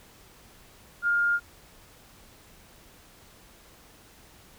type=tone; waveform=sine; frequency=1411 Hz; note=F6; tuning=17 cents sharp; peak=-21 dBFS; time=1.02-1.4 s; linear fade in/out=50 ms; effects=pink hiss -54 dBFS RMS until 4.58 s